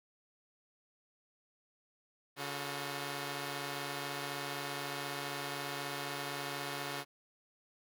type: tone cluster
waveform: 5% pulse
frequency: 141.4 / 360.9 / 448.2 Hz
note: C#3 / F#4 / A4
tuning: +35 / -43 / +32 cents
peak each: -29 / -31 / -35 dBFS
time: 2.36-7.05 s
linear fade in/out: 50 ms
effects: none